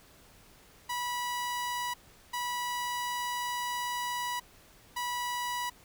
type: tone bursts at uneven times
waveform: sawtooth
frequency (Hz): 977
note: B5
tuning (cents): -19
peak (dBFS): -28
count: 3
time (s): 0.89-1.94 / 2.33-4.4 / 4.96-5.7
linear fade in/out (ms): 10
effects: pink hiss -58 dBFS RMS until 5.84 s